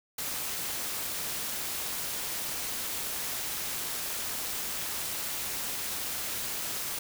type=noise with amplitude modulation; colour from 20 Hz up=white; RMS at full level=-32 dBFS; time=0.18-6.99 s; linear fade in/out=5 ms; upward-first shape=sine; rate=285 Hz; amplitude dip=50%; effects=none